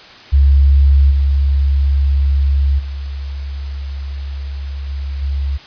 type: tone with level steps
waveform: sine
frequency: 69.3 Hz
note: C#2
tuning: in tune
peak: -6 / -10 / -21 / -19 / -15 dBFS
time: 0.32-5.58 s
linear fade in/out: 20 ms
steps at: 1.1 / 2.78 / 4.88 / 5.21 s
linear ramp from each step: 20 ms
effects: white hiss -38 dBFS RMS until 5.66 s + resampled to 11025 Hz